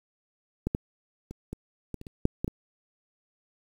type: clicks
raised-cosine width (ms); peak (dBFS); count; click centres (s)
3; -14 / -13 / -26 / -22 / -21 / -29 / -29 / -8 / -15 / -18; 10; 0.67 / 0.749 / 1.31 / 1.53 / 1.943 / 2.014 / 2.068 / 2.254 / 2.445 / 2.479
effects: 8-bit